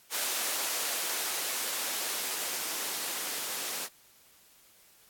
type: noise with band-pass filter sweep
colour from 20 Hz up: violet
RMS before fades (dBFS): -34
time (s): 0.1-3.89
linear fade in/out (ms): 50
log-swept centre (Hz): 440 to 270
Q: 0.78
effects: white hiss -60 dBFS RMS until 5.09 s + AAC 64 kbps